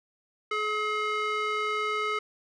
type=tone with band-pass filter; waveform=square; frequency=425.5 Hz; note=G#4; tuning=42 cents sharp; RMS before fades=-29 dBFS; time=0.51-2.19 s; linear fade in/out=5 ms; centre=1700 Hz; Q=1.7; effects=resampled to 22050 Hz